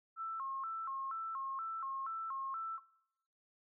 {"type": "tone with vibrato", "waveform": "sine", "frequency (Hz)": 1196, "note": "D6", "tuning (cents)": 31, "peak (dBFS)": -38, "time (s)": [0.16, 2.8], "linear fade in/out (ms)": 50, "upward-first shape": "square", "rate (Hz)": 2.1, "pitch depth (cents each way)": 180, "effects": ["noise-tail reverb RT60 0.8 s tail -19 dB re dry"]}